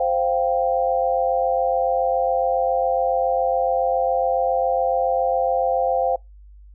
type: chord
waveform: sine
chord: C suspended fourth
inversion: none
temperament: just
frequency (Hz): 523.3 / 697.7 / 784.9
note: C5 / F5 / G5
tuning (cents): 0 / -2 / +2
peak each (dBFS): -21 / -22 / -23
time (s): 0-6.16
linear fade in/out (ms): 5
effects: noise-tail reverb RT60 0.2 s tail -25 dB re dry + added 50 Hz sine -42 dBFS peak until 6.74 s